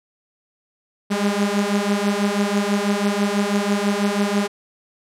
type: beating tone pair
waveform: sawtooth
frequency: 200.3 / 206.4 Hz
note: G3 / G#3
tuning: +38 / -10 cents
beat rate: 6.1 Hz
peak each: -17 dBFS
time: 1.1-4.48 s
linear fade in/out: 20 ms
effects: low-pass 10000 Hz 12 dB/octave